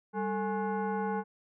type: tone with frequency modulation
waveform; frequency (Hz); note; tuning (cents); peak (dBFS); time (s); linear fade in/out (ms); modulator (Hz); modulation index
sine; 195.9; G3; -1; -29; 0.13-1.24; 50; 639; 1.4
effects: none